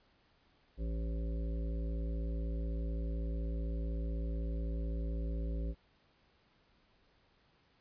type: harmonic tone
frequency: 55.9 Hz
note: A1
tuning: 28 cents sharp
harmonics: 1 / 3 / 5 / 7 / 9 / 10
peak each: -34 / -44 / -48 / -51 / -53 / -54 dBFS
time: 0.77-5.75 s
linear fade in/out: 50 ms
effects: pink hiss -70 dBFS RMS until 7.8 s + resampled to 11025 Hz